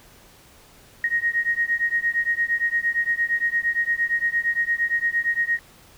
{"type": "beating tone pair", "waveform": "sine", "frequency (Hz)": [1869, 1877.7], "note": ["A#6", "A#6"], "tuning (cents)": [4, 12], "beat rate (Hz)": 8.7, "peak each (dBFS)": -23, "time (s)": [1.04, 5.59], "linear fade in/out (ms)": 2, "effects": ["pink hiss -51 dBFS RMS until 5.97 s"]}